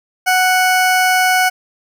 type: tone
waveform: 20% pulse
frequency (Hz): 740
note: F#5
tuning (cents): 0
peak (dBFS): -6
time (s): 0.26-1.5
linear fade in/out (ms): 20
effects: none